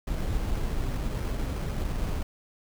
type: noise with sample-and-hold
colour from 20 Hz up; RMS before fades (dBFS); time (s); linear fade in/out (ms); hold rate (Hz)
brown; -29; 0.07-2.23; 5; 3675
effects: none